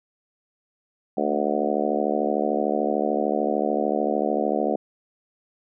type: harmonic tone with a mistuned harmonic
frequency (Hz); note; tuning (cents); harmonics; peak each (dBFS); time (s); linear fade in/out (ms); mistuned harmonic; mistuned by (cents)
73.42; D2; 0; 3 / 4 / 5 / 6 / 7 / 8 / 9 / 10; -29 / -29 / -29 / -29 / -29 / -29 / -29 / -29; 1.17-4.76; 5; 3; -26
effects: none